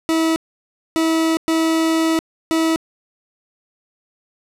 40% pulse tone bursts at uneven times, 323.9 Hz, E4, 30 cents flat, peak -14 dBFS, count 4, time 0.09-0.36 / 0.96-1.37 / 1.48-2.19 / 2.51-2.76 s, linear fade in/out 0 ms, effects low-pass 12000 Hz 12 dB/octave

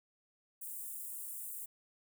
white high-pass noise, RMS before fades -44 dBFS, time 0.61-1.66 s, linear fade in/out 10 ms, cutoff 8000 Hz, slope 48 dB/octave, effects none

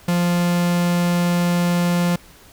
45% pulse tone, 174.61 Hz, F3, in tune, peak -16 dBFS, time 0.08-2.16 s, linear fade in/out 5 ms, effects pink hiss -47 dBFS RMS until 2.52 s

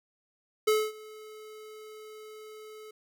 square tone with ADSR envelope, 430.8 Hz, A4, 37 cents flat, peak -21 dBFS, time 0.67-2.91 s, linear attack 10 ms, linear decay 240 ms, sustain -24 dB, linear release 5 ms, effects none

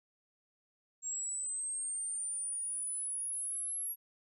sine linear sweep, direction up, 7500 to 11350 Hz, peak -35 dBFS, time 1.02-3.96 s, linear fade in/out 50 ms, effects none

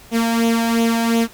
sawtooth tone with flanger, 229.9 Hz, A#3, 24 cents flat, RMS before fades -17 dBFS, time 0.11-1.28 s, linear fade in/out 50 ms, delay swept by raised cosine 0.3 to 1.27 ms, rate 2.8 Hz, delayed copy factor +0.6, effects pink hiss -44 dBFS RMS until 1.33 s

